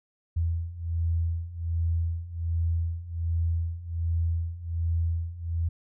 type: beating tone pair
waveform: sine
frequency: 82.7 / 84 Hz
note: E2 / E2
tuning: +6 / +33 cents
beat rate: 1.3 Hz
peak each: -30 / -27 dBFS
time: 0.36-5.69 s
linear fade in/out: 10 ms
effects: none